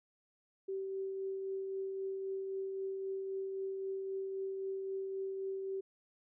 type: tone with tremolo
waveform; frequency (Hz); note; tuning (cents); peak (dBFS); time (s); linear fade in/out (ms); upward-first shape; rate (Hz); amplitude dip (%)
sine; 386; G4; -27; -35; 0.68-5.81; 10; triangle; 3.8; 30
effects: none